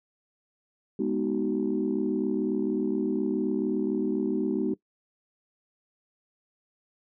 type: chord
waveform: sine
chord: G# minor seventh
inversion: none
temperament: equal with one note detuned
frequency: 207.7 / 246.9 / 311.1 / 378.4 Hz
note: G#3 / B3 / D#4 / F#4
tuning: 0 / 0 / 0 / +39 cents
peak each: -30 / -30 / -29 / -29 dBFS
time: 0.99-4.74 s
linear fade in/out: 5 ms
effects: noise-tail reverb RT60 0.1 s tail -20 dB re dry + tanh soft clip ceiling -16 dBFS